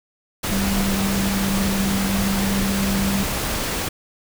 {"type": "tone in noise", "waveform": "sine", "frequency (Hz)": 196, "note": "G3", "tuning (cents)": 0, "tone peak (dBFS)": -20, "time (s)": [0.51, 3.24], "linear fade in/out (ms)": 10, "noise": "pink", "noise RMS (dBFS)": -24, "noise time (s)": [0.43, 3.89], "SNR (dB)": 1, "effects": []}